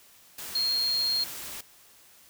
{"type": "tone in noise", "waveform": "sine", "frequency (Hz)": 4239, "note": "C8", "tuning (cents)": 22, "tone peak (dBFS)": -24, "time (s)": [0.55, 1.24], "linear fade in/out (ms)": 5, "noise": "white", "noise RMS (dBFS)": -39, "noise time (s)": [0.38, 1.61], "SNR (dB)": 12, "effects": ["white hiss -56 dBFS RMS until 2.29 s"]}